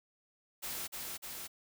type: noise with echo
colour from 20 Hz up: white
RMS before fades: -40 dBFS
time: 0.62-0.88 s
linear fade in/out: 20 ms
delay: 300 ms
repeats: 2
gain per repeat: -2 dB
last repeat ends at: 1.48 s
effects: none